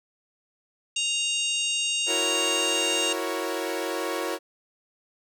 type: harmonic tone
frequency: 932.3 Hz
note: A#5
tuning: in tune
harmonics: 3 / 4 / 5 / 6 / 7 / 8 / 9 / 10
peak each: -26 / -32 / -40 / -40 / -33 / -37 / -34 / -46 dBFS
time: 0.96-3.13 s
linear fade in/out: 5 ms
type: chord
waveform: sawtooth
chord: F# dominant seventh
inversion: third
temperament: equal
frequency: 329.6 / 370 / 466.2 / 554.4 Hz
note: E4 / F#4 / A#4 / C#5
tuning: 0 / 0 / 0 / 0 cents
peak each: -29 dBFS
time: 2.06-4.39 s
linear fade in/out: 50 ms
effects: none